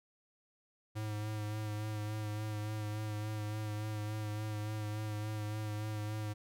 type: tone with vibrato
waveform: square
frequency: 106.6 Hz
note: G#2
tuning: 46 cents sharp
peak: -37 dBFS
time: 0.95-6.34 s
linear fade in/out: 20 ms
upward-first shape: sine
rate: 3.5 Hz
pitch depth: 25 cents each way
effects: none